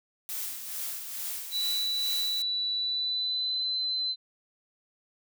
blue noise with tremolo, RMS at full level -34 dBFS, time 0.29-2.42 s, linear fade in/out 0 ms, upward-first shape sine, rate 2.3 Hz, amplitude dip 50%
sine tone with pitch glide, 3951 to 4053 Hz, B7 to B7, 0 to +44 cents, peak -27 dBFS, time 1.51-4.16 s, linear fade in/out 50 ms, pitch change +44 cents, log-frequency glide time 2.75-3.73 s
effects none

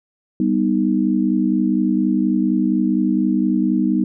sine chord, G augmented, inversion none, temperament equal, 196 / 246.9 / 311.1 Hz, G3 / B3 / D#4, 0 / 0 / 0 cents, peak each -19 dBFS, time 0.4-4.04 s, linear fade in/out 2 ms, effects none

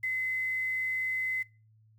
sine tone with quantisation, 2041 Hz, C7, 44 cents flat, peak -28 dBFS, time 0.03-1.43 s, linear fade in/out 10 ms, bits 9, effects noise-tail reverb RT60 0.3 s tail -22 dB re dry + added 109 Hz sine -59 dBFS peak until 1.98 s

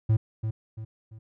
triangle tone with echo, 110 Hz, A2, in tune, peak -16 dBFS, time 0.09-0.17 s, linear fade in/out 10 ms, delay 340 ms, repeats 3, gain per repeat -8 dB, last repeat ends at 1.19 s, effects none

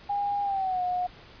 sine tone with pitch glide, 811 to 722.5 Hz, G#5 to F#5, -41 to -41 cents, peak -25 dBFS, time 0.09-1.07 s, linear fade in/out 10 ms, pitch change -200 cents, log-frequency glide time 0.43-0.82 s, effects pink hiss -50 dBFS RMS until 1.4 s + resampled to 11025 Hz

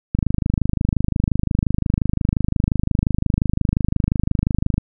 click train, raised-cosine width 5 ms, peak -5 dBFS, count 120, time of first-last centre 0.15-4.78 s, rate 25.7 Hz, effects none

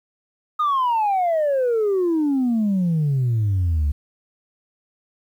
sine exponential sweep, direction down, 1249 to 69.7 Hz, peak -15 dBFS, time 0.59-3.92 s, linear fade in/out 10 ms, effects tanh soft clip ceiling -15 dBFS + 9-bit

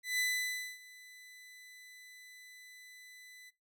sawtooth tone with ADSR envelope, 2000 Hz, B6, 21 cents sharp, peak -26 dBFS, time 0.03-3.51 s, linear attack 160 ms, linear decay 590 ms, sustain -23 dB, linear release 26 ms, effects noise-tail reverb RT60 0.2 s tail -18 dB re dry

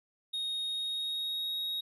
triangle tone with pitch glide, 3729 to 3775 Hz, A#7 to A#7, 0 to +21 cents, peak -31 dBFS, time 0.33-1.81 s, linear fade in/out 10 ms, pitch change +21 cents, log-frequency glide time 0.64-1.57 s, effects none

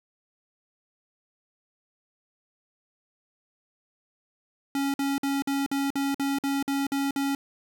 square tone bursts, 277.2 Hz, C#4, in tune, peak -25 dBFS, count 11, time 4.75-7.35 s, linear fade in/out 2 ms, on 190 ms, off 51 ms, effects 9-bit

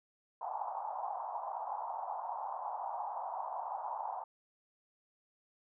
pink band-pass noise, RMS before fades -40 dBFS, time 0.41-4.24 s, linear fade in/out 5 ms, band 740 to 970 Hz, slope 48 dB/octave, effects none

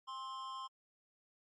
square tone with amplitude modulation, 1052 Hz, C6, 9 cents sharp, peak -40 dBFS, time 0.07-0.68 s, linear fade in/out 20 ms, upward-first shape sine, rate 249 Hz, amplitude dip 60%, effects low-pass 5000 Hz 12 dB/octave + MP3 48 kbps

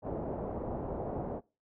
white low-pass noise, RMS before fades -37 dBFS, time 0.02-1.41 s, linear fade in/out 50 ms, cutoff 690 Hz, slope 24 dB/octave, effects noise-tail reverb RT60 0.3 s tail -22 dB re dry

